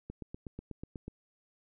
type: click train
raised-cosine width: 3 ms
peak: -28 dBFS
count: 9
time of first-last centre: 0.1-1.08 s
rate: 8.16 Hz
effects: none